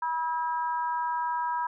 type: harmonic tone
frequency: 323.2 Hz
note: E4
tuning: 34 cents flat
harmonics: 3 / 4 / 5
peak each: -27 / -37 / -38 dBFS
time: 0.02-1.67 s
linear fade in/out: 5 ms
effects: none